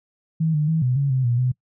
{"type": "tone with pitch steps", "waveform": "sine", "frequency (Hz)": [160.5, 150.5, 160.9, 125.9, 140, 130.4, 120.1, 126.6], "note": ["E3", "D3", "E3", "B2", "C#3", "C3", "B2", "B2"], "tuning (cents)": [-46, 43, -42, 34, 18, -5, -48, 43], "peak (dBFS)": -17, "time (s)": [0.4, 1.52], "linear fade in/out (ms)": 10, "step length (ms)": 140, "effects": ["noise-tail reverb RT60 0.1 s tail -23 dB re dry"]}